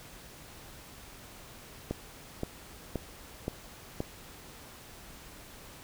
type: click train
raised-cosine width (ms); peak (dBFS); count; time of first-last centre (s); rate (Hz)
2; -18; 5; 1.91-4.004; 1.91
effects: pink hiss -50 dBFS RMS until 5.83 s